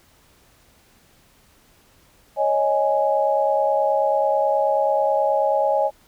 sine chord, C# suspended second, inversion none, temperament just, 554.4 / 623.7 / 831.5 Hz, C#5 / D#5 / G#5, 0 / +4 / +2 cents, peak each -21 dBFS, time 2.36-5.91 s, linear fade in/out 50 ms, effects pink hiss -56 dBFS RMS until 6.07 s

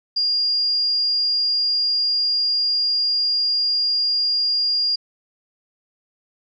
sine tone, 4822 Hz, D8, 45 cents sharp, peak -17 dBFS, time 0.16-4.96 s, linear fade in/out 10 ms, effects none

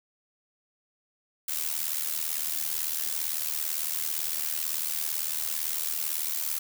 blue noise with amplitude modulation, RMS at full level -27 dBFS, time 1.48-6.59 s, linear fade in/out 5 ms, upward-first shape sine, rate 77.9 Hz, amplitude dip 80%, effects none

